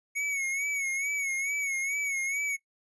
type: tone with vibrato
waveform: square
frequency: 2217 Hz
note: C#7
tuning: in tune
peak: -29 dBFS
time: 0.15-2.57 s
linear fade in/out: 20 ms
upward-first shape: sine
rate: 2.3 Hz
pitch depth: 65 cents each way
effects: noise-tail reverb RT60 0.1 s tail -21 dB re dry + resampled to 24000 Hz